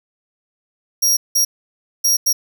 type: tone bursts at uneven times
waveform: sawtooth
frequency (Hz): 5640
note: F8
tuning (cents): +16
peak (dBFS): -10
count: 4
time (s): 1.02-1.17 / 1.35-1.45 / 2.04-2.17 / 2.26-2.33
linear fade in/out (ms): 10
effects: none